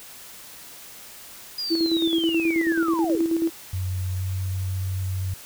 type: linear sweep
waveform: sine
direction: down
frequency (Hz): 4938 to 277.2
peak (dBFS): -26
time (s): 1.58-3.22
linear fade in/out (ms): 5
type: tone with tremolo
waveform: sine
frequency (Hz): 329.6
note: E4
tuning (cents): 0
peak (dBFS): -18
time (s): 1.7-3.5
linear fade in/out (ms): 20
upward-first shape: square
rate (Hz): 9.3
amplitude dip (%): 50
type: tone with pitch glide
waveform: sine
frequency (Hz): 92.4 to 94.07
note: F#2 to F#2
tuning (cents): -2 to +29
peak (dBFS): -24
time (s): 3.73-5.34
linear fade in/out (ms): 5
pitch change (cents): +31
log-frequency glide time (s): 4.12-4.29
effects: white hiss -43 dBFS RMS until 5.45 s